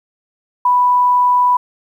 sine tone, 987.8 Hz, B5, in tune, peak -9 dBFS, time 0.65-1.57 s, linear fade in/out 5 ms, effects 8-bit

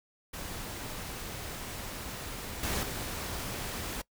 pink noise with level steps, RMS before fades -40 / -32 / -37 dBFS, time 0.33-4.02 s, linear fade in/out 10 ms, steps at 2.63 / 2.83 s, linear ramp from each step 2 ms, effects noise-tail reverb RT60 0.1 s tail -22 dB re dry

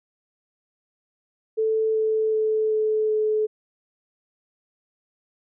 sine tone with pitch steps, 440 / 437.5 / 434.9 / 432.4 / 430 Hz, A4 / A4 / A4 / A4 / A4, 0 / -10 / -20 / -30 / -40 cents, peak -19 dBFS, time 1.57-3.47 s, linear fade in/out 20 ms, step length 380 ms, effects none

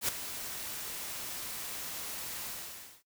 white noise with ADSR envelope, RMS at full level -28 dBFS, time 0.01-3.03 s, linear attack 75 ms, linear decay 7 ms, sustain -12 dB, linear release 560 ms, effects noise-tail reverb RT60 0.1 s tail -18 dB re dry

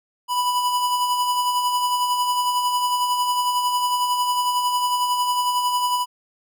square tone with tremolo, 987.8 Hz, B5, in tune, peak -18 dBFS, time 0.28-6.06 s, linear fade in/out 50 ms, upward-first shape sine, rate 11 Hz, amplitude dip 40%, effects none

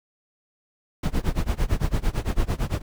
brown noise with tremolo, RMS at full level -20 dBFS, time 1.03-2.82 s, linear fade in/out 5 ms, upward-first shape sine, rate 8.9 Hz, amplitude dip 95%, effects none

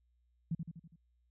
sine tone with echo, 164.81 Hz, E3, in tune, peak -31 dBFS, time 0.51-0.55 s, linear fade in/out 5 ms, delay 82 ms, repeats 5, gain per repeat -5 dB, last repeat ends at 0.96 s, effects added 60 Hz sine -70 dBFS peak until 1.3 s

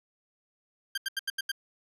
20% pulse tone bursts, 1583 Hz, G6, 17 cents sharp, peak -24 dBFS, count 6, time 0.95-1.517 s, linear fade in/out 5 ms, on 27 ms, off 81 ms, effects resampled to 32000 Hz

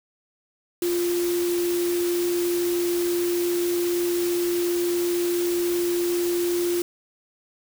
sine tone in noise, 349.2 Hz, F4, in tune, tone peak -21 dBFS, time 0.82-6.82 s, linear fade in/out 2 ms, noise white, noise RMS -33 dBFS, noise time 0.82-6.82 s, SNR +9 dB, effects none

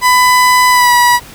30% pulse tone with pitch glide, 1000 to 971.5 Hz, B5 to B5, +21 to -29 cents, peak -3 dBFS, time 0.01-1.2 s, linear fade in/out 50 ms, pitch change -50 cents, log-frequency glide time 0.7-0.93 s, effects pink hiss -34 dBFS RMS until 1.34 s

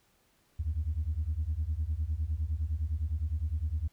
sine beating tone pair, 72.8 / 82.6 Hz, D2 / E2, -15 / +4 cents, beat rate 9.8 Hz, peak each -31 dBFS, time 0.59-3.88 s, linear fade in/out 10 ms, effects tanh soft clip ceiling -24 dBFS + pink hiss -69 dBFS RMS until 3.92 s

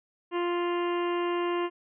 harmonic tone, 349.2 Hz, F4, in tune, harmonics 1 / 2 / 3 / 4 / 5 / 6 / 7 / 8 / 9, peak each -27 / -38 / -33 / -45 / -43 / -44 / -48 / -42 / -51 dBFS, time 0.31-1.7 s, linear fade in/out 50 ms, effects none

